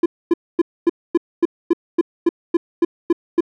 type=tone bursts; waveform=triangle; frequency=340.8 Hz; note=F4; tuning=42 cents flat; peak=-8 dBFS; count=13; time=0.03-3.407 s; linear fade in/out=5 ms; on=29 ms; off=250 ms; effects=none